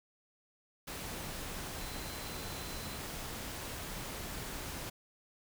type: tone in noise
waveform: sine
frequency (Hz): 4061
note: B7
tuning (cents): +48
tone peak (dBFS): -52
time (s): 1.79-2.98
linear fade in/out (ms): 10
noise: pink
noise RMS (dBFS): -42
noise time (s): 0.87-4.9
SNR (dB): -13
effects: none